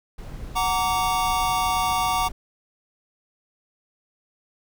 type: noise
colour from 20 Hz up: brown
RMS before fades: -35 dBFS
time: 0.18-2.32 s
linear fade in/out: 5 ms
type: chord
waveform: square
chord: Gb augmented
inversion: none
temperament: just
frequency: 740 / 925 / 1156.2 Hz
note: Gb5 / Bb5 / D6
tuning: 0 / -14 / -27 cents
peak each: -26 dBFS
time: 0.55-2.29 s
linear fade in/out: 20 ms
effects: none